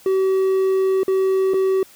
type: tone with dropouts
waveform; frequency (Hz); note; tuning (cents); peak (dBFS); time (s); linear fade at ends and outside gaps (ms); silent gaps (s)
triangle; 381.4; G4; -47; -13; 0.06-1.83; 2; 1.033-1.08 / 1.536-1.541
effects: white hiss -48 dBFS RMS until 1.95 s